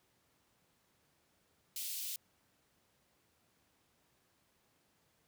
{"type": "high-pass noise", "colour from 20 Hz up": "white", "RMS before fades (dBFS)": -41, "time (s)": [1.76, 2.16], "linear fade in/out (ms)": 2, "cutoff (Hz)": 2800, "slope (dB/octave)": 24, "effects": ["pink hiss -74 dBFS RMS until 5.27 s", "high-pass 80 Hz 12 dB/octave"]}